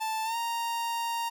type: tone with pitch glide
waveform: 45% pulse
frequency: 880 to 930.2 Hz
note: A5 to A#5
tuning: 0 to -4 cents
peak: -29 dBFS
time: 0-1.3 s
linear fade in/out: 20 ms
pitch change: +96 cents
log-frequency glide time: 0.24-0.36 s
effects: none